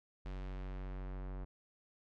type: tone with low-pass filter sweep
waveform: square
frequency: 46.91 Hz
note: F#1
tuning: 25 cents sharp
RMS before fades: -43 dBFS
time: 0.25-1.45 s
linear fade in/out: 10 ms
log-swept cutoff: 3900 to 1300 Hz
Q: 0.78
effects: none